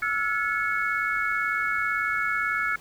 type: tone cluster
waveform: sine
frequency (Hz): 1332 / 1430 / 1707 / 2202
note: E6 / F6 / G#6 / C#7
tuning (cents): +18 / +41 / +47 / -12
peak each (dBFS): -29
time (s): 0.02-2.76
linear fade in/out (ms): 5
effects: pink hiss -50 dBFS RMS until 2.8 s